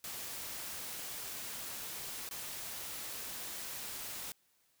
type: noise with dropouts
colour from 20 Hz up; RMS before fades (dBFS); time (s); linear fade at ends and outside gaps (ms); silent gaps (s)
white; -43; 0.04-4.32; 1; 2.29-2.31
effects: white hiss -73 dBFS RMS until 4.8 s